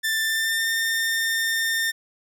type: tone with pitch glide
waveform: sawtooth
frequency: 1775 to 1811.3 Hz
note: A6 to A6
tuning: +15 to +50 cents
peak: -18 dBFS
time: 0.03-1.92 s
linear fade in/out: 20 ms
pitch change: +35 cents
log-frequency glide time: 0.22-0.7 s
effects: none